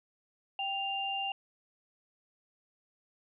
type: tone pair together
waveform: sine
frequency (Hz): 784 / 2794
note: G5 / F7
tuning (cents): 0 / 0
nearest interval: octave + minor seventh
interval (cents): 2200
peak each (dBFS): -35 / -34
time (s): 0.59-1.32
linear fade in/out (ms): 2
effects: none